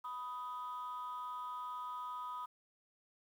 triangle ring-modulated tone, 131.2 Hz, C3, 5 cents sharp, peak -34 dBFS, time 0.04-2.46 s, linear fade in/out 10 ms, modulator 1120 Hz, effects tanh soft clip ceiling -36 dBFS + 11-bit

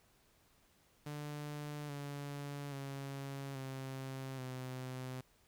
sawtooth tone with pitch steps, 147.8 / 142.77 / 137.9 / 133.2 / 128.67 Hz, D3 / D3 / C#3 / C3 / C3, +11 / -49 / -9 / +31 / -29 cents, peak -38 dBFS, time 1.06-5.21 s, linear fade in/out 5 ms, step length 830 ms, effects pink hiss -70 dBFS RMS until 5.47 s

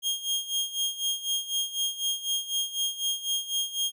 sawtooth tone with tremolo, 3240 Hz, G#7, 43 cents flat, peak -21 dBFS, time 0.02-3.92 s, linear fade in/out 50 ms, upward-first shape sine, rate 4 Hz, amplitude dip 80%, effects none

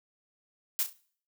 blue noise with echo, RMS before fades -28 dBFS, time 0.79-0.83 s, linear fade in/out 0 ms, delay 33 ms, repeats 3, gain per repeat -9 dB, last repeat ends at 0.929 s, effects noise-tail reverb RT60 0.5 s tail -20 dB re dry

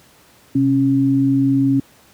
sine tone pair together, 129.36 / 274.1 Hz, C3 / C#4, -19 / -19 cents, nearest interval octave + minor second, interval 1300 cents, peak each -19 / -13 dBFS, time 0.55-1.8 s, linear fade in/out 5 ms, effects pink hiss -50 dBFS RMS until 2.13 s + high-pass 80 Hz 12 dB/octave

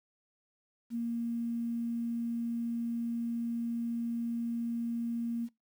sine tone with quantisation, 233.6 Hz, A#3, 4 cents sharp, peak -31 dBFS, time 0.9-5.49 s, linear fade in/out 50 ms, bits 10, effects noise-tail reverb RT60 0.2 s tail -22 dB re dry

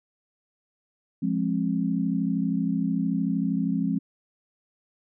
sine chord, F minor, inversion none, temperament equal with one note detuned, 174.61 / 207.7 / 266.8 Hz, F3 / Ab3 / C4, 0 / 0 / +34 cents, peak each -27 dBFS, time 1.22-3.99 s, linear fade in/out 10 ms, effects none

